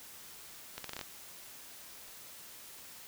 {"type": "accelerating click train", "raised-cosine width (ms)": 0.2, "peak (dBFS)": -22, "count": 7, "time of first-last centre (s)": [0.78, 1.012], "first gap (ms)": 63, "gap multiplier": 0.8, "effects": ["white hiss -51 dBFS RMS until 3.07 s"]}